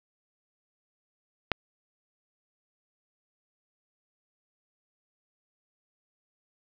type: click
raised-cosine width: 0.3 ms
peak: -7 dBFS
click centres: 1.517 s
effects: low-pass 4000 Hz 12 dB/octave + 8-bit